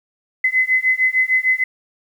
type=beating tone pair; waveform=sine; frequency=2031 / 2037.6 Hz; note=B6 / C7; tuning=+48 / -46 cents; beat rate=6.6 Hz; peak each=-17 dBFS; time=0.44-1.64 s; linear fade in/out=5 ms; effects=8-bit